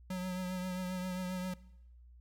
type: tone with vibrato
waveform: square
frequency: 183.3 Hz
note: F#3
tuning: 16 cents flat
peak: -36 dBFS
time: 0.1-1.54 s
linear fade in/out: 5 ms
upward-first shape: triangle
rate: 7.5 Hz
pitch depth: 33 cents each way
effects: noise-tail reverb RT60 0.9 s tail -21 dB re dry + added 60 Hz sine -54 dBFS peak until 2.2 s